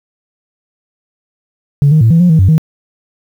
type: tone with pitch steps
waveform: sine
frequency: 142.5 / 155.7 / 112.6 / 165.7 / 177.5 / 160 / 94.4 / 158.5 Hz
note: C#3 / D#3 / A2 / E3 / F3 / D#3 / F#2 / D#3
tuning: +48 / +2 / +40 / +9 / +28 / +49 / +35 / +32 cents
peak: -3 dBFS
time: 1.82-2.58 s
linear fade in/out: 0 ms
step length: 95 ms
effects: tanh soft clip ceiling -1 dBFS + 7-bit